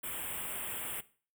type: band-stop noise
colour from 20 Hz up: white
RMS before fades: -39 dBFS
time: 0.03-1.01 s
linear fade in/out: 10 ms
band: 3400 to 7800 Hz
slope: 96 dB/octave
effects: noise-tail reverb RT60 0.4 s tail -17 dB re dry